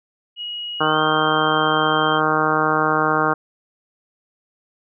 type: tone with pitch glide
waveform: sine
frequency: 2898 to 3160 Hz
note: F#7 to G7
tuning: -37 to +13 cents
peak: -26 dBFS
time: 0.36-2.21 s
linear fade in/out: 50 ms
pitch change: +150 cents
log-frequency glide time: 0.8-1 s
type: harmonic tone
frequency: 155.2 Hz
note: D#3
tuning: 4 cents flat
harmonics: 1 / 2 / 3 / 4 / 5 / 6 / 7 / 8 / 9 / 10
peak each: -29 / -25 / -24 / -27 / -24 / -27 / -23 / -23 / -23 / -28 dBFS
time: 0.8-3.34 s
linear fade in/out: 10 ms
effects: none